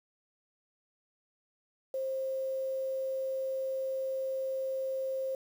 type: tone with quantisation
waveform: sine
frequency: 530 Hz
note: C5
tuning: 22 cents sharp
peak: -31 dBFS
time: 1.94-5.35 s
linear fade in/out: 2 ms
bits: 9
effects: none